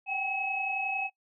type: tone cluster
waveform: sine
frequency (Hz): 762 / 793 / 2569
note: G5 / G5 / E7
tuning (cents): -49 / +20 / -45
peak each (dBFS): -36 / -36 / -31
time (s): 0.06-1.1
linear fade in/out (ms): 50
effects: noise-tail reverb RT60 0.1 s tail -22 dB re dry